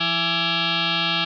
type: tone with frequency modulation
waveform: sine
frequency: 170.7 Hz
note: F3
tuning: 39 cents flat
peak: -19 dBFS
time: 0-1.25 s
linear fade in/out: 10 ms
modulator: 501 Hz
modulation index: 7.6
effects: none